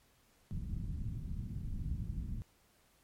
pink low-pass noise, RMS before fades -39 dBFS, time 0.51-2.42 s, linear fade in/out 0 ms, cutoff 190 Hz, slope 24 dB/octave, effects pink hiss -69 dBFS RMS until 3.03 s + MP3 64 kbps

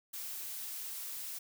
blue noise, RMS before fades -42 dBFS, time 0.13-1.39 s, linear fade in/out 10 ms, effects none

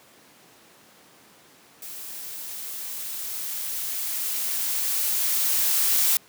blue noise with level ramp, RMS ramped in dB -38 to -20 dBFS, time 1.82-6.17 s, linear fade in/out 2 ms, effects pink hiss -53 dBFS RMS until 6.28 s + high-pass 200 Hz 12 dB/octave

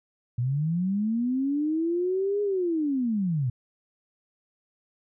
sine linear two-way sweep, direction up then down, 116.54 to 415.3 to 116.54 Hz, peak -23 dBFS, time 0.38-3.5 s, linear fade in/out 5 ms, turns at 2.42 s, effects none

